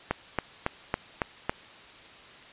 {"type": "click train", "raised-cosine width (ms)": 0.5, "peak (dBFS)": -10, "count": 6, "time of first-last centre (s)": [0.11, 1.495], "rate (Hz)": 3.61, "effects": ["white hiss -49 dBFS RMS until 2.52 s", "resampled to 8000 Hz"]}